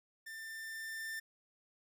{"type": "tone with level ramp", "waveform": "45% pulse", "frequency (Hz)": 1788, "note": "A6", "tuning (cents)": 27, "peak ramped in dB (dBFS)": [-45, -39], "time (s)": [0.26, 1.2], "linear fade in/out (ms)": 10, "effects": []}